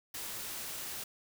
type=noise; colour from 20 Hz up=white; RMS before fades=-41 dBFS; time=0.14-1.04 s; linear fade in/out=5 ms; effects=none